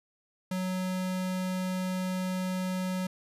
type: tone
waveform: square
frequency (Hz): 185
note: F#3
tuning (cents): 0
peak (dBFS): -30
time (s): 0.51-3.07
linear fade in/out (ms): 5
effects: resampled to 32000 Hz + 11-bit